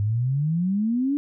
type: exponential sweep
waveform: sine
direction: up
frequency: 100 to 293.7 Hz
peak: -20 dBFS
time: 0-1.17 s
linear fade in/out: 0 ms
effects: none